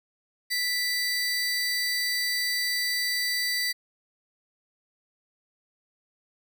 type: tone pair together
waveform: 40% pulse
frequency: 1975.5 / 4641 Hz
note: B6 / D8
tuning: 0 / -21 cents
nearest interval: octave + minor third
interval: 1479 cents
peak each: -27 dBFS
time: 0.5-3.73 s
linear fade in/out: 20 ms
effects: none

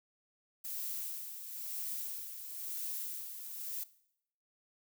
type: noise with tremolo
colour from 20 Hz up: violet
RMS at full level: -39 dBFS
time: 0.64-3.84 s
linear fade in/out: 10 ms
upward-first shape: sine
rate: 1 Hz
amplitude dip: 55%
effects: noise-tail reverb RT60 0.7 s tail -18 dB re dry

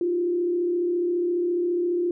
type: tone with frequency modulation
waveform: sine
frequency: 350 Hz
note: F4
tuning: 4 cents sharp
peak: -21 dBFS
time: 0.01-2.11 s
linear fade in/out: 2 ms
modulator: 34.6 Hz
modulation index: 0.44
effects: none

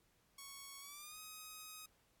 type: tone with pitch glide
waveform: 5% pulse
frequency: 1108.7 to 1258.9 Hz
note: C#6 to D#6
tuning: 0 to +20 cents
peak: -39 dBFS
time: 0.38-1.86 s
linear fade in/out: 5 ms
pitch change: +220 cents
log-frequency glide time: 0.8-1.19 s
effects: pink hiss -75 dBFS RMS until 2.2 s + AAC 64 kbps

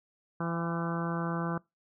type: harmonic tone with a mistuned harmonic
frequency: 168.6 Hz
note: E3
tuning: 39 cents sharp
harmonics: 1 / 2 / 3 / 4 / 5 / 6 / 7 / 8 / 9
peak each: -32 / -38 / -41 / -43 / -43 / -42 / -40 / -43 / -43 dBFS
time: 0.4-1.58 s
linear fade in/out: 5 ms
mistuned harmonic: 5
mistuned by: -29 cents
effects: noise-tail reverb RT60 0.2 s tail -23 dB re dry

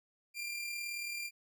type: tone with amplitude modulation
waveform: sawtooth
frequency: 2383 Hz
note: D7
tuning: 25 cents sharp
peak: -33 dBFS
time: 0.34-1.31 s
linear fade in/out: 50 ms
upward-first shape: sine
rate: 38.5 Hz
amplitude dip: 35%
effects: none

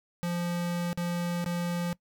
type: tone with dropouts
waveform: square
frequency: 173.8 Hz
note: F3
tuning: 8 cents flat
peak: -29 dBFS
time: 0.23-1.93 s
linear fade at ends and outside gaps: 0 ms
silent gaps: 0.93-0.975 / 1.443-1.461 s
effects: noise-tail reverb RT60 0.1 s tail -21 dB re dry

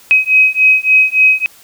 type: beating tone pair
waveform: sine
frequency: 2532 / 2535.5 Hz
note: D#7 / D#7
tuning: +30 / +32 cents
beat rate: 3.5 Hz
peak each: -10 dBFS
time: 0.11-1.46 s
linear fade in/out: 0 ms
effects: white hiss -43 dBFS RMS until 1.63 s

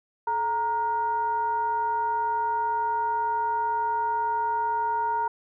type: tone with frequency modulation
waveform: sine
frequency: 931 Hz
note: A#5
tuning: 2 cents flat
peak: -23 dBFS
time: 0.27-5.28 s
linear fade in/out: 5 ms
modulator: 500 Hz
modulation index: 0.42
effects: none

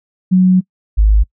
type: tone pair in turn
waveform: sine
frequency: 184.6 / 52.31 Hz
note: F#3 / G#1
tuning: -4 / +13 cents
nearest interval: octave + minor seventh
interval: 2183 cents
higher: first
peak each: -6 dBFS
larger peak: neither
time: 0.31-0.61 / 0.97-1.24 s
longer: first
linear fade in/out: 20 ms
effects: noise-tail reverb RT60 0.1 s tail -25 dB re dry

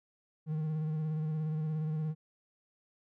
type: tone with vibrato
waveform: triangle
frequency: 155.56 Hz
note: D#3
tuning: in tune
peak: -29 dBFS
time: 0.46-2.15 s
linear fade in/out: 50 ms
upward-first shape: square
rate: 17 Hz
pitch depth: 26 cents each way
effects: none

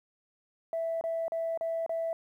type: tone with dropouts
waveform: sine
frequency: 659.3 Hz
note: E5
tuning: in tune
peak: -28 dBFS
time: 0.73-2.13 s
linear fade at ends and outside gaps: 1 ms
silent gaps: 1.011-1.039 / 1.281-1.32 / 1.575-1.61 / 1.863-1.894 s
effects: tanh soft clip ceiling -25 dBFS + 11-bit

